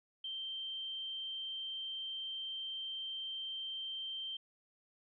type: tone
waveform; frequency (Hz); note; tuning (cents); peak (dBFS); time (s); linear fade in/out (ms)
sine; 3136; G7; 0; -39; 0.24-4.37; 5
effects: none